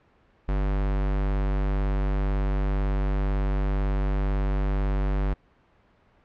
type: tone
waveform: square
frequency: 49 Hz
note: G1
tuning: in tune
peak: -23 dBFS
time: 0.48-5.34 s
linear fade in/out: 10 ms
effects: pink hiss -61 dBFS RMS until 6.24 s + low-pass 2000 Hz 12 dB/octave